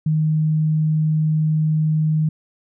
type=tone; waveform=sine; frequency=155.56 Hz; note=D#3; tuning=in tune; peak=-15 dBFS; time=0.06-2.29 s; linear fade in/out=5 ms; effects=none